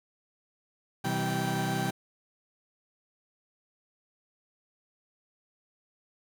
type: tone cluster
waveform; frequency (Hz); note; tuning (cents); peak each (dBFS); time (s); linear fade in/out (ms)
30% pulse; 126.9 / 161.2 / 193 / 781; B2 / E3 / G3 / G5; +47 / -38 / -27 / -7; -31; 1.04-1.91; 10
effects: 9-bit